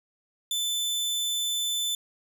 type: tone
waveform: sawtooth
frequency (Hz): 3520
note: A7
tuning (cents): 0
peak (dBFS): -23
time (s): 0.51-1.95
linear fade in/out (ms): 2
effects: none